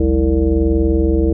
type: tone with frequency modulation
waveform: sine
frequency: 201 Hz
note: G3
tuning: 44 cents sharp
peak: -11 dBFS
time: 0-1.33 s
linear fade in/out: 5 ms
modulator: 127 Hz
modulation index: 2
effects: none